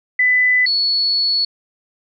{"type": "tone pair in turn", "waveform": "sine", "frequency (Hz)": [1999, 4403], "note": ["B6", "C#8"], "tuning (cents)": [20, -13], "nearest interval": "octave + major second", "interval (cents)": 1367, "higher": "second", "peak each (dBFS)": [-11, -14], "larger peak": "first", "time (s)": [[0.19, 0.66], [0.66, 1.45]], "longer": "second", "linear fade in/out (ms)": 5, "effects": []}